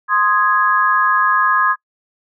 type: chord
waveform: sine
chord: Ab major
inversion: first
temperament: equal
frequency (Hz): 1046.5 / 1244.5 / 1661.2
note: C6 / Eb6 / Ab6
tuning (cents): 0 / 0 / 0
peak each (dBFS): -16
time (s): 0.08-1.76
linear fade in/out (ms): 50
effects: noise-tail reverb RT60 0.1 s tail -25 dB re dry